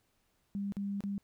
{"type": "tone with dropouts", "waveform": "sine", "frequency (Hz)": 200, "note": "G3", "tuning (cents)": 35, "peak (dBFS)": -33, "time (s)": [0.55, 1.18], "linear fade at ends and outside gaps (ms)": 0, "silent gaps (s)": [[0.722, 0.768], [1.006, 1.038]], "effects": ["pink hiss -75 dBFS RMS until 1.23 s"]}